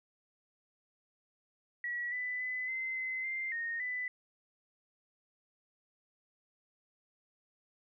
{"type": "tone with pitch steps", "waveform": "sine", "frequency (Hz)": [1928, 1994, 2009, 2063, 2050, 2092, 1853, 1995], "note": ["B6", "B6", "B6", "C7", "C7", "C7", "A#6", "B6"], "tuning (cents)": [-42, 16, 29, -25, -36, -1, -11, 17], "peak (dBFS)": -34, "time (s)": [1.84, 4.08], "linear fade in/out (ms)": 2, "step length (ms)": 280, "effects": []}